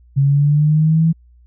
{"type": "linear sweep", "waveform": "sine", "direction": "up", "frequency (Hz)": [136.7, 164.81], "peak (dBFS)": -10, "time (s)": [0.16, 1.13], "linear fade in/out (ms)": 20, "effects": ["added 60 Hz sine -45 dBFS peak until 1.46 s"]}